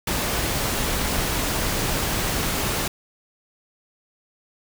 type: noise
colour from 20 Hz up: pink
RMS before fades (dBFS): -24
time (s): 0.07-2.88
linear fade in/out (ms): 5
effects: none